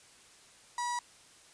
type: tone with notch filter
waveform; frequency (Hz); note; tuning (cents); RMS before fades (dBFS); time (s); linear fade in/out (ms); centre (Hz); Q
sawtooth; 969; B5; -33; -34; 0.78-0.99; 2; 2800; 1.1
effects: white hiss -58 dBFS RMS until 1.53 s + resampled to 22050 Hz